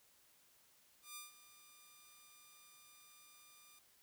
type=tone with ADSR envelope; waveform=5% pulse; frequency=1200 Hz; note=D6; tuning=37 cents sharp; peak=-35 dBFS; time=1.02-3.79 s; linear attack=140 ms; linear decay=150 ms; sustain=-15 dB; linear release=4 ms; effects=white hiss -70 dBFS RMS until 4.02 s